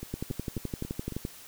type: two click trains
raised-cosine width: 3 ms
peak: -19 / -24 dBFS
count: 14 / 5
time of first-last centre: 0.14-1.251 / 0.03-1.123 s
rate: 11.7 / 3.66 Hz
effects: white hiss -49 dBFS RMS until 1.47 s